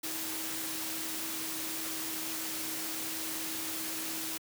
sine tone in noise, 320 Hz, D#4, 49 cents sharp, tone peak -44 dBFS, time 0.03-4.38 s, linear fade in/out 10 ms, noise white, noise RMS -37 dBFS, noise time 0.03-4.38 s, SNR -10 dB, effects high-pass 100 Hz 12 dB/octave

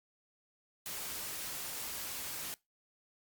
white noise, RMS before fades -41 dBFS, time 0.86-2.54 s, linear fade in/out 0 ms, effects noise-tail reverb RT60 0.2 s tail -22 dB re dry + Opus 48 kbps

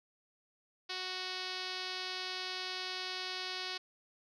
5% pulse tone with low-pass filter, 370 Hz, F#4, in tune, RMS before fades -40 dBFS, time 0.89-3.78 s, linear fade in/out 10 ms, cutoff 4800 Hz, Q 2.6, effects none

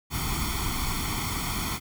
pink noise with comb filter, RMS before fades -29 dBFS, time 0.1-1.8 s, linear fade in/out 50 ms, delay 0.9 ms, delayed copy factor +0.9, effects none

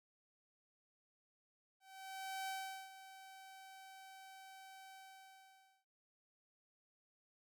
sawtooth tone with ADSR envelope, 768 Hz, G5, 36 cents flat, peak -37 dBFS, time 1.8-5.85 s, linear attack 680 ms, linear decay 410 ms, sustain -14 dB, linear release 910 ms, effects none

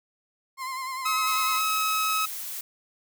35% pulse tone with vibrato, 1046.5 Hz, C6, in tune, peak -29 dBFS, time 0.57-1.62 s, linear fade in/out 50 ms, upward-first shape sine, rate 10 Hz, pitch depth 47 cents each way
sawtooth tone, 1281 Hz, E6, 50 cents flat, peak -20 dBFS, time 1.05-2.26 s, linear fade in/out 10 ms
blue noise, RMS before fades -35 dBFS, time 1.27-2.61 s, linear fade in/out 2 ms
effects none

